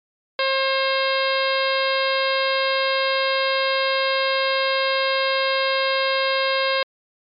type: harmonic tone with a mistuned harmonic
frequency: 535 Hz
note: C5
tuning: 38 cents sharp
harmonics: 1 / 2 / 3 / 4 / 5 / 6 / 7 / 8 / 9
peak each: -22 / -25 / -27 / -28 / -29 / -30 / -30 / -31 / -32 dBFS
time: 0.39-6.83 s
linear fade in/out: 2 ms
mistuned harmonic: 8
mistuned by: -46 cents
effects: MP3 96 kbps